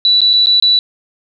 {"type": "tone with dropouts", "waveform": "sine", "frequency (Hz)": 3951, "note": "B7", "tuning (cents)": 0, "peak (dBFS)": -7, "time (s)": [0.05, 0.79], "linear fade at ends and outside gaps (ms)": 1, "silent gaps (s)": [[0.206, 0.216], [0.332, 0.336], [0.459, 0.469], [0.6, 0.624]], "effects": []}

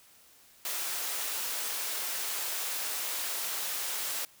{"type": "high-pass noise", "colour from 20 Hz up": "white", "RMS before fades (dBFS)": -34, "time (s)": [0.65, 4.25], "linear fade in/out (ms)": 2, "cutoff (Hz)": 470, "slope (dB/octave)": 12, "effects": ["white hiss -59 dBFS RMS until 4.4 s"]}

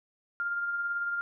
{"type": "tone with tremolo", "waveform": "sine", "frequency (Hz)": 1400, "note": "F6", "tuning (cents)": 4, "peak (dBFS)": -27, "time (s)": [0.4, 1.21], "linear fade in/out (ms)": 0, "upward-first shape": "triangle", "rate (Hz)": 18, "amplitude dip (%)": 40, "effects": []}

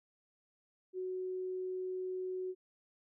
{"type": "tone", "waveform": "sine", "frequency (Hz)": 370.4, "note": "F#4", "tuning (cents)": 2, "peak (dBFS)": -36, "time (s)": [0.93, 2.55], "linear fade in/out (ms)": 50, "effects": []}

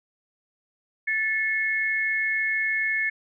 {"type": "tone pair together", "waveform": "sine", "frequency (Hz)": [1753, 2177], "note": ["A6", "C#7"], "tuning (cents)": [-7, -32], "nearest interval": "major third", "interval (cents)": 375, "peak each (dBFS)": -25, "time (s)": [1.07, 3.1], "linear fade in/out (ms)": 10, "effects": []}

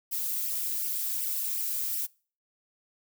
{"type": "noise with flanger", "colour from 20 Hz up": "violet", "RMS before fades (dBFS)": -31, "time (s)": [0.11, 2.07], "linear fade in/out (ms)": 20, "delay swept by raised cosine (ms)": [0.36, 2.96], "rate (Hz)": 2.7, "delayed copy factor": 0.65, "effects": ["noise-tail reverb RT60 0.4 s tail -24 dB re dry"]}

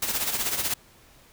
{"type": "noise with tremolo", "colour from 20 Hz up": "white", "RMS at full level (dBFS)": -25, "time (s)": [0.02, 0.74], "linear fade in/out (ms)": 5, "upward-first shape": "sine", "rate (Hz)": 16, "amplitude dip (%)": 60, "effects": ["pink hiss -55 dBFS RMS until 1.32 s"]}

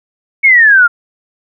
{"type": "exponential sweep", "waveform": "sine", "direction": "down", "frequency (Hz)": [2234, 1376], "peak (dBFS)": -3, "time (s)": [0.43, 0.88], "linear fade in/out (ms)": 20, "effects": []}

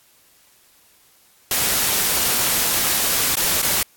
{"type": "noise with dropouts", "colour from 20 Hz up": "white", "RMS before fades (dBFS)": -19, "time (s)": [1.51, 3.83], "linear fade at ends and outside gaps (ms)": 2, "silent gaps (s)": [[3.355, 3.369], [3.617, 3.628]], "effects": ["white hiss -55 dBFS RMS until 3.96 s", "AAC 64 kbps"]}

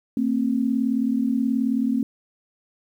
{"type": "tone pair together", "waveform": "sine", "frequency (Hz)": [227.7, 266.4], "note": ["A#3", "C4"], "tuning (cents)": [-40, 31], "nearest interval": "minor third", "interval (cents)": 271, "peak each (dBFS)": -22, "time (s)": [0.17, 2.03], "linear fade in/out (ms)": 2, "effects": ["9-bit"]}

